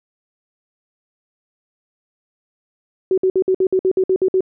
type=tone bursts; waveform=sine; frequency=375.7 Hz; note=F#4; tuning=26 cents sharp; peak=-12 dBFS; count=11; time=3.11-4.407 s; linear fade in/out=2 ms; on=67 ms; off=56 ms; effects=none